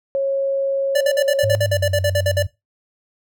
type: tone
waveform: sine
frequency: 547 Hz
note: C#5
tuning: 23 cents flat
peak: -16 dBFS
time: 0.15-1.55 s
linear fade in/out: 0 ms
type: tone bursts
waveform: square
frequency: 584 Hz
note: D5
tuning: 10 cents flat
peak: -16 dBFS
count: 14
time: 0.95-2.426 s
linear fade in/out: 5 ms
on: 59 ms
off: 50 ms
type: tone with pitch glide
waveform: sine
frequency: 103.83 to 94.12 Hz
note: G#2 to F#2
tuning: 0 to +30 cents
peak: -20 dBFS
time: 1.43-2.47 s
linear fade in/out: 10 ms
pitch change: -170 cents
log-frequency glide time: 1.64-1.8 s
effects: noise-tail reverb RT60 0.2 s tail -19 dB re dry